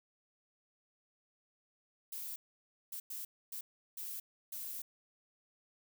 violet noise bursts at uneven times, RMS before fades -43 dBFS, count 6, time 2.12-2.36 / 2.92-3 / 3.1-3.25 / 3.52-3.61 / 3.97-4.2 / 4.52-4.82 s, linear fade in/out 5 ms, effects none

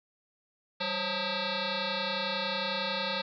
sine tone with frequency modulation, 1600 Hz, G6, 35 cents sharp, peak -29 dBFS, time 0.8-3.22 s, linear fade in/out 10 ms, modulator 359 Hz, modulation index 7.7, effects none

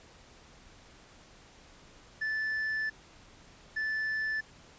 triangle tone bursts at uneven times, 1752 Hz, A6, 8 cents flat, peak -28 dBFS, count 2, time 2.21-2.9 / 3.76-4.41 s, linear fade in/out 10 ms, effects pink hiss -56 dBFS RMS until 4.78 s + resampled to 16000 Hz

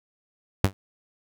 sawtooth tone with exponential decay, 96.7 Hz, G2, 23 cents flat, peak -9 dBFS, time 0.64-0.73 s, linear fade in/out 0 ms, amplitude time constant 18 ms, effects none

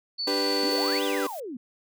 sine tone, 4476 Hz, C#8, 16 cents sharp, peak -27 dBFS, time 0.18-1 s, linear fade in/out 20 ms
35% pulse chord, G major, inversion second, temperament equal, 293.7 / 392 / 493.9 Hz, D4 / G4 / B4, 0 / 0 / 0 cents, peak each -28 dBFS, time 0.27-1.27 s, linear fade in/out 5 ms
sine exponential two-way sweep, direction up then down, 226.2 to 3729 to 226.2 Hz, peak -33 dBFS, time 0.63-1.57 s, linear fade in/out 5 ms, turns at 1.04 s
blue noise, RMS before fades -44 dBFS, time 0.7-1.4 s, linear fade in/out 2 ms
effects none

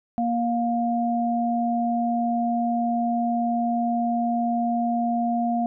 sine tone pair together, 235.8 / 705.6 Hz, A#3 / F5, +20 / +18 cents, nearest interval octave + perfect fifth, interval 1898 cents, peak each -23 / -24 dBFS, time 0.18-5.66 s, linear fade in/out 0 ms, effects none

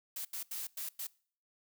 blue noise bursts at uneven times, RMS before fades -40 dBFS, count 5, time 0.16-0.25 / 0.33-0.43 / 0.51-0.67 / 0.77-0.89 / 0.99-1.07 s, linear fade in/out 5 ms, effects noise-tail reverb RT60 0.5 s tail -23 dB re dry

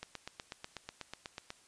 click train, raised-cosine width 0.2 ms, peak -24 dBFS, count 13, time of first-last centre 0.03-1.504 s, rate 8.14 Hz, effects white hiss -63 dBFS RMS until 1.67 s + resampled to 22050 Hz

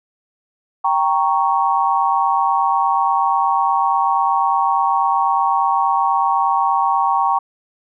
sine chord, G diminished, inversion none, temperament equal, 784 / 932.3 / 1108.7 Hz, G5 / Bb5 / Db6, 0 / 0 / 0 cents, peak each -18 dBFS, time 0.84-7.39 s, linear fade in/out 10 ms, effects none

